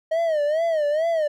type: tone with vibrato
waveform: triangle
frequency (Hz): 626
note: D#5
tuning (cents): +10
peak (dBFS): -17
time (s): 0.11-1.28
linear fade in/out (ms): 10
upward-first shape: sine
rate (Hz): 2.3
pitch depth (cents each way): 130
effects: none